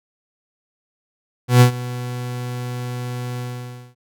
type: tone with ADSR envelope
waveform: 40% pulse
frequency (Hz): 123.47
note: B2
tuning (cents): 0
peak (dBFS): -5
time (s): 1.48-3.95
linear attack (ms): 130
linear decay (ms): 100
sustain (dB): -19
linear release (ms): 560
effects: none